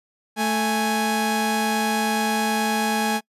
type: tone pair together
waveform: sawtooth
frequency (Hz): 220 / 830.6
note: A3 / G#5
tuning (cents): 0 / 0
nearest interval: octave + major seventh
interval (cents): 2300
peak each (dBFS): -19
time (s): 0.36-3.21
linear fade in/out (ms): 50
effects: noise-tail reverb RT60 0.1 s tail -26 dB re dry + resampled to 32000 Hz